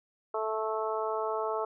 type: harmonic tone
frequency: 218.8 Hz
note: A3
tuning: 9 cents flat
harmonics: 2 / 3 / 4 / 5 / 6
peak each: -33 / -35 / -36 / -37 / -38 dBFS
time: 0.34-1.65 s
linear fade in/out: 5 ms
effects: none